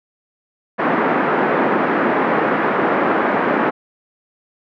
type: band-pass noise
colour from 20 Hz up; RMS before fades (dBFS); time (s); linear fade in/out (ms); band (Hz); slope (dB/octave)
pink; -17; 0.78-3.71; 20; 220 to 1800; 24
effects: none